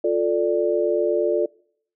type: chord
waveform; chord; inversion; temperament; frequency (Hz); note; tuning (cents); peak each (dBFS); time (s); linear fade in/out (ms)
sine; D minor; first; just; 352.4 / 440.5 / 587.3; F4 / A4 / D5; +16 / +2 / 0; -22; 0.04-1.46; 5
effects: noise-tail reverb RT60 0.6 s tail -24 dB re dry